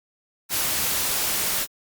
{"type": "noise", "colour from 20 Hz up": "white", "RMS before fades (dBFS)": -24, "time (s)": [0.49, 1.67], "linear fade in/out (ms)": 50, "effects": ["Opus 48 kbps"]}